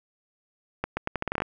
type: accelerating click train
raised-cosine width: 0.5 ms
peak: -12 dBFS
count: 11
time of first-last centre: 0.84-1.42 s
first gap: 130 ms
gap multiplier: 0.8
effects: none